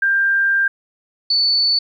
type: tone pair in turn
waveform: sine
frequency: 1590 / 4479 Hz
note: G6 / C#8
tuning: +24 / +17 cents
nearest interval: octave + tritone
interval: 1793 cents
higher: second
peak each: -13 dBFS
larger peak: neither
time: 0.02-0.68 / 1.3-1.79 s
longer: first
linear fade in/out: 5 ms
effects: 9-bit